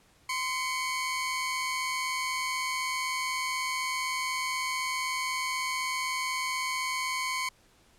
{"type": "tone pair together", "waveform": "sawtooth", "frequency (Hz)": [1035, 2226], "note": ["C6", "C#7"], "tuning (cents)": [-19, 7], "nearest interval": "octave + minor second", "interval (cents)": 1326, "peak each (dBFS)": [-28, -29], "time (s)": [0.29, 7.49], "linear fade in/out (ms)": 5, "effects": ["pink hiss -62 dBFS RMS until 7.98 s", "low-pass 11000 Hz 12 dB/octave"]}